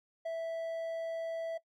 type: tone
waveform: triangle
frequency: 658 Hz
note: E5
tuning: 3 cents flat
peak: -32 dBFS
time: 0.25-1.58 s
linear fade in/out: 10 ms
effects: noise-tail reverb RT60 0.1 s tail -20 dB re dry